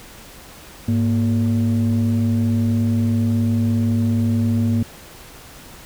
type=tone pair together; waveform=sine; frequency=103.83 / 233.1 Hz; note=G#2 / A#3; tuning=0 / 0 cents; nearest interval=octave + major second; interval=1400 cents; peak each=-16 dBFS; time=0.88-4.83 s; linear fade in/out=5 ms; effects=tanh soft clip ceiling -12 dBFS + pink hiss -41 dBFS RMS until 5.85 s